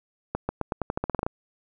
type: accelerating click train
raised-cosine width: 1 ms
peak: -12 dBFS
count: 13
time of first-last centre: 0.35-1.265 s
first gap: 140 ms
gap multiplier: 0.88
effects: none